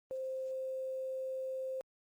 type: tone with quantisation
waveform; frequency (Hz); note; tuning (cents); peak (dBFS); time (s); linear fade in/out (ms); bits
sine; 524; C5; +2; -36; 0.11-1.81; 0; 11
effects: Opus 24 kbps